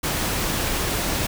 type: noise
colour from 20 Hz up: pink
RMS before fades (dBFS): -24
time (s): 0.03-1.27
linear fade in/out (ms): 10
effects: none